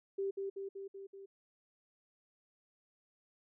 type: tone with echo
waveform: sine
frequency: 392 Hz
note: G4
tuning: in tune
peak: -33 dBFS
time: 0.18-0.31 s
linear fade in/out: 10 ms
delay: 190 ms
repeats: 5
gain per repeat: -3 dB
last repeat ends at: 1.26 s
effects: none